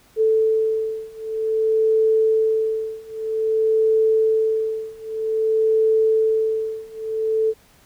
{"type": "beating tone pair", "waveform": "sine", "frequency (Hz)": [440, 440.52], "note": ["A4", "A4"], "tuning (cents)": [0, 2], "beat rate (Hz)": 0.52, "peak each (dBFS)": [-20, -19], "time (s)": [0.16, 7.54], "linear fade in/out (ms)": 50, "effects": ["pink hiss -54 dBFS RMS until 7.85 s"]}